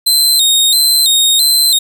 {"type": "tone with vibrato", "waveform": "sawtooth", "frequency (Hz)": 3900, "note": "B7", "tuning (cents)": -23, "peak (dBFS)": -5, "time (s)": [0.06, 1.79], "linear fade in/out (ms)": 10, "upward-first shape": "square", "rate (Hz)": 1.5, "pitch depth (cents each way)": 81, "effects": []}